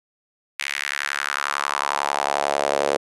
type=tone with high-pass filter sweep; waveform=sawtooth; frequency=71.1 Hz; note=C#2; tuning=45 cents sharp; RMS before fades=-24 dBFS; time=0.59-2.97 s; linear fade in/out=5 ms; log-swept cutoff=2200 to 500 Hz; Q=2.8; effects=resampled to 24000 Hz